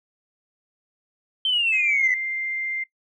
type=exponential sweep; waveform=sine; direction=down; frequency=3136 to 1975.5 Hz; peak=-18 dBFS; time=1.45-2.14 s; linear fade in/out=2 ms
type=tone; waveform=sine; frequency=2095 Hz; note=C7; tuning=2 cents sharp; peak=-25 dBFS; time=1.72-2.84 s; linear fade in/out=10 ms
effects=noise-tail reverb RT60 0.1 s tail -18 dB re dry + tanh soft clip ceiling -11 dBFS